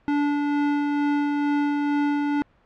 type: tone with tremolo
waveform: square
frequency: 290 Hz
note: D4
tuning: 22 cents flat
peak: -20 dBFS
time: 0.08-2.42 s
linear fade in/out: 0 ms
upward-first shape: sine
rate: 2.2 Hz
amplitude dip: 25%
effects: pink hiss -60 dBFS RMS until 2.65 s + low-pass 2000 Hz 12 dB/octave